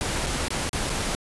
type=noise with dropouts; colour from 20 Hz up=pink; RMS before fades=-27 dBFS; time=0.01-1.15 s; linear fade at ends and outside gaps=0 ms; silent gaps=0.263-0.268 / 0.483-0.505 / 0.693-0.731 / 0.895-0.9 s; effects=resampled to 24000 Hz